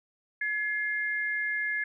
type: tone pair together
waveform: sine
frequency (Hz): 1700 / 2114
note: G#6 / C7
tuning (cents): +40 / +17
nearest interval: major third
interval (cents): 377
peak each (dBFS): -29 / -32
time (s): 0.41-1.84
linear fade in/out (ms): 5
effects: none